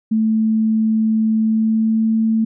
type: tone with pitch glide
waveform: sine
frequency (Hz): 220 to 222.4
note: A3 to A3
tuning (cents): 0 to +19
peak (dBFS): -13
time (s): 0.11-2.45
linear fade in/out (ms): 10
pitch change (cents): +19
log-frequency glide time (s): 1.41-2.16
effects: none